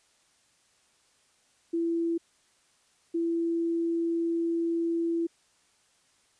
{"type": "tone pair in turn", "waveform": "sine", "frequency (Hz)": [334.8, 334.8], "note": ["E4", "E4"], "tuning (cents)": [27, 27], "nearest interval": "unison", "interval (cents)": 0, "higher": "neither", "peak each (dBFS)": -25, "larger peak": "neither", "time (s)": [[1.73, 2.18], [3.14, 5.27]], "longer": "second", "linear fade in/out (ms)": 10, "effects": ["white hiss -66 dBFS RMS until 6.39 s", "resampled to 22050 Hz"]}